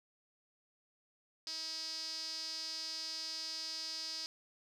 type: tone with band-pass filter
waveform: sawtooth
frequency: 320 Hz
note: D#4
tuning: 49 cents sharp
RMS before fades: -42 dBFS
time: 1.47-4.26 s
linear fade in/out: 0 ms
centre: 4900 Hz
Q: 8.7
effects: none